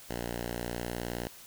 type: tone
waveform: 5% pulse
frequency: 59.4 Hz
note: A#1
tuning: 33 cents sharp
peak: -23 dBFS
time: 0.09-1.28 s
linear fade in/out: 10 ms
effects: white hiss -51 dBFS RMS until 1.46 s